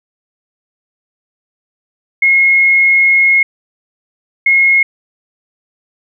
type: tone bursts at uneven times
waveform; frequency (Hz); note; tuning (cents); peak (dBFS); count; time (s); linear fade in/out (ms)
sine; 2160; C#7; -45; -6; 2; 2.22-3.43 / 4.46-4.83; 5
effects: none